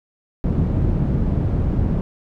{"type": "low-pass noise", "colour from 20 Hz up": "white", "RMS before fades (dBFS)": -19, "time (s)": [0.44, 2.01], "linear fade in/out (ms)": 0, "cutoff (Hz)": 160, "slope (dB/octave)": 12, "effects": []}